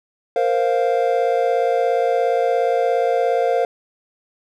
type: chord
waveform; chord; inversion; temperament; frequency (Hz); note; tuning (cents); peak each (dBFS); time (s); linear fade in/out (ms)
triangle; Bb suspended second; none; equal; 466.2 / 523.3 / 698.5; Bb4 / C5 / F5; 0 / 0 / 0; -18; 0.36-3.65; 2
effects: none